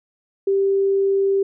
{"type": "tone", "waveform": "sine", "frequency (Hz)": 392.2, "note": "G4", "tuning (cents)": 1, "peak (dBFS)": -15, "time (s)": [0.47, 1.43], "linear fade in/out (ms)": 5, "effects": []}